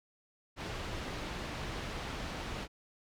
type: low-pass noise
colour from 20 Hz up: pink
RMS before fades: -40 dBFS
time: 0.56-2.68 s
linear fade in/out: 50 ms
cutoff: 4200 Hz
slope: 12 dB/octave
effects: none